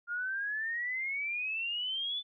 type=exponential sweep; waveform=sine; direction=up; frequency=1400 to 3520 Hz; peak=-32 dBFS; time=0.07-2.23 s; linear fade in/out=50 ms; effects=none